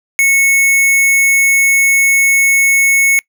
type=tone with sample-and-hold; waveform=sine; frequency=2200 Hz; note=C#7; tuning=14 cents flat; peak=-7 dBFS; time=0.19-3.19 s; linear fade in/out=0 ms; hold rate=8820 Hz; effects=noise-tail reverb RT60 0.1 s tail -25 dB re dry